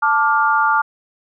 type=chord; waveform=sine; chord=D minor; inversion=second; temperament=just; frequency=881 / 1174.7 / 1409.6 Hz; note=A5 / D6 / F6; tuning=+2 / 0 / +16 cents; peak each=-17 dBFS; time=0.02-0.82 s; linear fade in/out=10 ms; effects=none